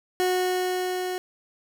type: tone with level ramp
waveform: 30% pulse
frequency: 366 Hz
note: F#4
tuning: 19 cents flat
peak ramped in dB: -18 to -25 dBFS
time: 0.2-1.18 s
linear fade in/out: 0 ms
effects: none